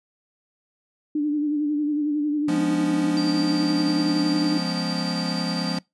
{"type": "tone with vibrato", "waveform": "sine", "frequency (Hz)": 296.8, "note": "D4", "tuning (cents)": 18, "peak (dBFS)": -20, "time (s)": [1.15, 4.58], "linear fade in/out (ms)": 5, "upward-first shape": "sine", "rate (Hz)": 11, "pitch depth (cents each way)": 42}
{"type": "chord", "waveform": "square", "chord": "C# dominant seventh", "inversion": "first", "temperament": "equal", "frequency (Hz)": [174.61, 207.7, 246.9, 277.2], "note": ["E#3", "G#3", "B3", "C#4"], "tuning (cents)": [0, 0, 0, 0], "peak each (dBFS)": [-28, -32, -32, -33], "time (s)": [2.48, 5.79], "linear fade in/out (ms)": 5}
{"type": "tone with tremolo", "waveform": "sine", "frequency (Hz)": 4699, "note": "D8", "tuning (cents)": 0, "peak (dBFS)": -28, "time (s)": [3.17, 5.78], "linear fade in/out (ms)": 0, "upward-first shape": "sine", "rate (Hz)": 10, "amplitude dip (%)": 50}
{"effects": ["noise-tail reverb RT60 0.2 s tail -24 dB re dry", "resampled to 24000 Hz"]}